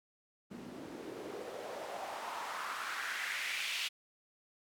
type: noise with band-pass filter sweep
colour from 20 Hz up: white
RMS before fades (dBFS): -41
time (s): 0.5-3.89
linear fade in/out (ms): 20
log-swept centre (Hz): 220 to 3000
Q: 2.6
effects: none